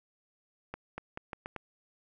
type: accelerating click train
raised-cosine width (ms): 0.5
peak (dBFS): -23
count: 6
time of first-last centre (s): 0.74-1.563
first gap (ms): 240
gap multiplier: 0.81
effects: none